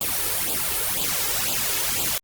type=noise with flanger; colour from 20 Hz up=white; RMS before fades=-24 dBFS; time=0.01-2.18 s; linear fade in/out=2 ms; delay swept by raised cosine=0.25 to 2.35 ms; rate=2 Hz; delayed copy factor=+0.8; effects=Opus 32 kbps